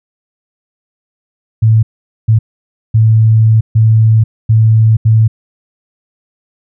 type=tone bursts at uneven times; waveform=sine; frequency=110.8 Hz; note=A2; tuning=13 cents sharp; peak=-4 dBFS; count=6; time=1.62-1.83 / 2.28-2.39 / 2.94-3.61 / 3.75-4.24 / 4.49-4.97 / 5.05-5.28 s; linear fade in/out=10 ms; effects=none